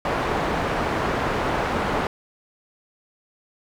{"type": "low-pass noise", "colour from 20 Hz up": "white", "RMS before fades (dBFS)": -24, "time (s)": [0.05, 2.07], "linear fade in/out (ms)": 2, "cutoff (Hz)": 1100, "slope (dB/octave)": 12, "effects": []}